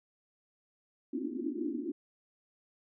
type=band-pass noise; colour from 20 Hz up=pink; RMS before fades=-36 dBFS; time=1.13-1.92 s; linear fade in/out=5 ms; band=240 to 360 Hz; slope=96 dB/octave; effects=none